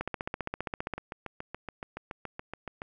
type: two click trains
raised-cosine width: 0.5 ms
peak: -17 / -22 dBFS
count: 15 / 14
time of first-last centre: 0.01-0.937 / 0.98-2.819 s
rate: 15.1 / 7.07 Hz
effects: none